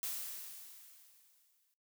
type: noise with exponential decay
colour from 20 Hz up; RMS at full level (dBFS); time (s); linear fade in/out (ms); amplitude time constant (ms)
blue; -38; 0.03-1.74; 0; 370
effects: noise-tail reverb RT60 0.3 s tail -20 dB re dry